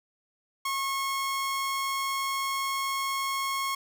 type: tone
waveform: sawtooth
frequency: 1089 Hz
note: C#6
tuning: 31 cents flat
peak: -24 dBFS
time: 0.65-3.75 s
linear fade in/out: 5 ms
effects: none